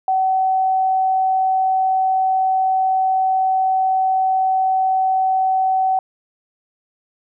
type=tone; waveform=sine; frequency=758 Hz; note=F#5; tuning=42 cents sharp; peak=-14 dBFS; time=0.08-5.99 s; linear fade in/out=2 ms; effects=none